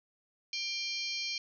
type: harmonic tone with a mistuned harmonic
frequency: 793 Hz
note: G5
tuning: 20 cents sharp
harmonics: 3 / 4 / 5 / 6 / 7 / 8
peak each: -39 / -42 / -39 / -41 / -41 / -48 dBFS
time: 0.53-1.38 s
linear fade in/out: 2 ms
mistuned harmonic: 5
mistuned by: +120 cents
effects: none